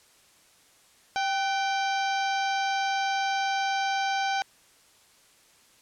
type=harmonic tone with a mistuned harmonic; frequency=784 Hz; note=G5; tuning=in tune; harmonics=1 / 2 / 3 / 4 / 5 / 6 / 7 / 8; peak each=-26 / -32 / -36 / -38 / -40 / -42 / -43 / -44 dBFS; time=1.16-4.42 s; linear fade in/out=0 ms; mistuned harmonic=2; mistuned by=-68 cents; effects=white hiss -59 dBFS RMS until 5.81 s + low-pass 10000 Hz 12 dB/octave